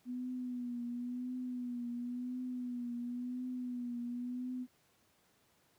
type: tone with vibrato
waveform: sine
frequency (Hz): 246.1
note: B3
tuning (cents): -6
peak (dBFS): -37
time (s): 0.05-4.67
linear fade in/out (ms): 50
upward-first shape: triangle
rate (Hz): 0.95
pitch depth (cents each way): 52
effects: pink hiss -71 dBFS RMS until 5.78 s + high-pass 100 Hz 12 dB/octave